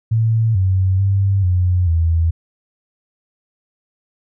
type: tone with pitch steps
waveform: sine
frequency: 112.5 / 94.2 / 98 / 90.1 / 82.5 Hz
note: A2 / F#2 / G2 / F#2 / E2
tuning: +39 / +32 / 0 / -45 / +2 cents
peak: -12 dBFS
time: 0.11-2.31 s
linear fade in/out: 10 ms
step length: 440 ms
effects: none